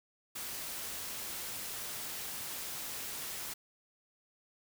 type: noise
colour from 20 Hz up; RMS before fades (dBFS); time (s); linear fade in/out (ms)
white; -41; 0.35-3.54; 10
effects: none